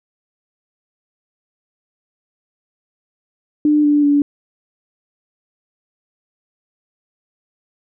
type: tone with pitch steps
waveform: sine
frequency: 298.8 / 293.3 / 288 Hz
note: D4 / D4 / D4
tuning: +30 / -2 / -34 cents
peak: -10 dBFS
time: 3.65-4.22 s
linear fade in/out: 2 ms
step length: 190 ms
effects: none